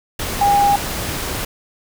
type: tone in noise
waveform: sine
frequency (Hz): 809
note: G#5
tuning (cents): -46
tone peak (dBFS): -11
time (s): 0.41-0.76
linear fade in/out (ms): 5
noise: pink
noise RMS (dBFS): -24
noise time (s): 0.19-1.45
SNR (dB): +10
effects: none